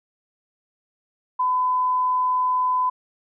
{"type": "tone", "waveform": "sine", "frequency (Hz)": 1008, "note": "B5", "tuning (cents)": 35, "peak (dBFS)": -18, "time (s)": [1.39, 2.9], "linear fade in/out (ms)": 10, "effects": []}